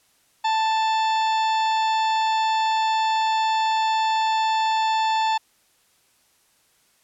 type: harmonic tone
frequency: 882 Hz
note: A5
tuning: 4 cents sharp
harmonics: 1 / 2 / 3 / 4 / 5 / 6 / 8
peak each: -19 / -33 / -33 / -32 / -36 / -42 / -43 dBFS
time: 0.44-5.38 s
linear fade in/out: 10 ms
effects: white hiss -62 dBFS RMS until 7.03 s + low-pass 12000 Hz 12 dB/octave